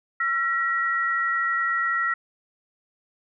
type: tone pair together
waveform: sine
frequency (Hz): 1356 / 1905.5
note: E6 / A#6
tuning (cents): +49 / +38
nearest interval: tritone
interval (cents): 589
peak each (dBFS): -24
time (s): 0.2-2.14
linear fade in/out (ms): 5
effects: none

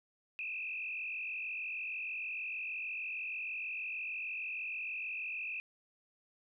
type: tone with frequency modulation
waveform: sine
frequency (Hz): 2545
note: D#7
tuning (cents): +39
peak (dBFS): -37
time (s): 0.39-5.6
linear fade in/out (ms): 0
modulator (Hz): 46.4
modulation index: 2.6
effects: none

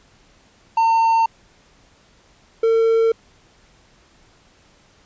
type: tone pair in turn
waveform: triangle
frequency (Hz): 907 / 452.7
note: A#5 / A4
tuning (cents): -48 / +49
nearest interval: octave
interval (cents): 1203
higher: first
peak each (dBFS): -11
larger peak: neither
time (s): 0.77-1.26 / 2.63-3.12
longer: neither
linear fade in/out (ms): 5
effects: pink hiss -54 dBFS RMS until 5.05 s + resampled to 16000 Hz

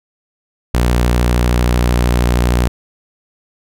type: tone with vibrato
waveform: sawtooth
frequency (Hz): 60.3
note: B1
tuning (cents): -41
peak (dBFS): -7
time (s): 0.74-2.68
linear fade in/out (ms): 0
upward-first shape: sine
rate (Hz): 13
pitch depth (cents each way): 39
effects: none

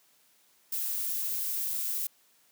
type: noise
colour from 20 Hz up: violet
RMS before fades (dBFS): -32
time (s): 0.72-2.07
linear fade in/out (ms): 5
effects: white hiss -65 dBFS RMS until 2.51 s + high-pass 150 Hz 12 dB/octave

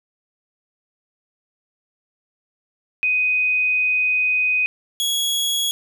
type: tone pair in turn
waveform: sine / sawtooth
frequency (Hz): 2500 / 3337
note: D#7 / G#7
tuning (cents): +8 / +8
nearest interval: perfect fourth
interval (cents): 500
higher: second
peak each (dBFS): -16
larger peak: neither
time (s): 3.03-4.66 / 5-5.71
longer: first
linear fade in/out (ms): 0
effects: none

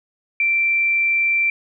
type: tone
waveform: sine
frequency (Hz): 2349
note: D7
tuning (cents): 0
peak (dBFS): -15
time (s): 0.4-1.5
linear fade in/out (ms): 2
effects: none

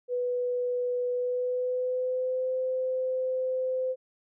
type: tone with pitch glide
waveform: sine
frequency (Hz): 493.3 to 514.8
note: B4 to C5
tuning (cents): -2 to -28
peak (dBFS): -26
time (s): 0.08-3.96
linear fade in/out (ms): 50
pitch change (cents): +74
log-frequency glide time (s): 1.12-2.53
effects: none

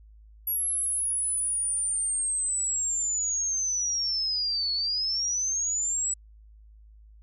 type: linear two-way sweep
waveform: sine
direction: down then up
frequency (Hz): 11420 to 4361 to 7890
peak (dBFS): -25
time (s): 0.47-6.14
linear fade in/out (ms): 5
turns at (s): 4.73
effects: added 53 Hz sine -49 dBFS peak until 7.22 s

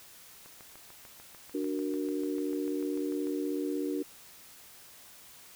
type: click train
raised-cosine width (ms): 0.5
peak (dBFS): -36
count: 20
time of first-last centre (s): 0.46-3.271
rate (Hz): 6.76
type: chord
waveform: sine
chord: D augmented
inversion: none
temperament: equal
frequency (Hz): 293.7 / 370 / 466.2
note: D4 / F#4 / A#4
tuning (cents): 0 / 0 / 0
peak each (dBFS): -32 / -35 / -38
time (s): 1.54-4.03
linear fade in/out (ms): 10
effects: white hiss -53 dBFS RMS until 5.55 s

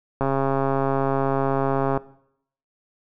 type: click train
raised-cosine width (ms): 1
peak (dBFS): -9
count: 241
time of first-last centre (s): 0.21-1.975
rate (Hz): 136
effects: noise-tail reverb RT60 0.7 s tail -19 dB re dry

